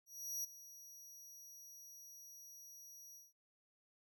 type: tone with ADSR envelope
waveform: sawtooth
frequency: 5780 Hz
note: F#8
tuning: 41 cents flat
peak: -36 dBFS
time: 0.06-3.33 s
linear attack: 380 ms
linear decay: 13 ms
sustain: -16 dB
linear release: 180 ms
effects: none